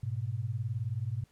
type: beating tone pair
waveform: sine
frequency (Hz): 103.83 / 122.83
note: G#2 / B2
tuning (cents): 0 / -9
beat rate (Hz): 19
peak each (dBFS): -34 / -34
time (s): 0.03-1.24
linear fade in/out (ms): 5
effects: pink hiss -68 dBFS RMS until 1.31 s + low-pass 12000 Hz 12 dB/octave